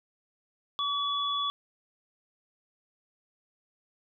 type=tone pair together; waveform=sine; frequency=1141 / 3419 Hz; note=C#6 / G#7; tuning=+50 / +50 cents; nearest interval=octave + perfect fifth; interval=1900 cents; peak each=-30 / -30 dBFS; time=0.79-1.5 s; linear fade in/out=0 ms; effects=none